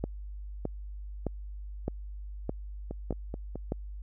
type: two click trains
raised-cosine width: 2 ms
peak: -17 / -23 dBFS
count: 7 / 4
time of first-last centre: 0.04-3.721 / 2.91-3.557 s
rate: 1.63 / 4.64 Hz
effects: added 50 Hz sine -38 dBFS peak until 4.02 s